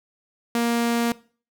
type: tone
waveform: sawtooth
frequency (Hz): 234.8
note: A#3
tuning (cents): +13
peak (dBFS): -16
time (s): 0.55-1.12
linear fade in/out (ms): 2
effects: noise-tail reverb RT60 0.4 s tail -20 dB re dry